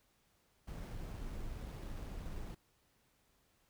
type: noise with sample-and-hold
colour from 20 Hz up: brown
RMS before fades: -44 dBFS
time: 0.67-2.55 s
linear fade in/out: 10 ms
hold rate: 7350 Hz
effects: pink hiss -74 dBFS RMS until 3.69 s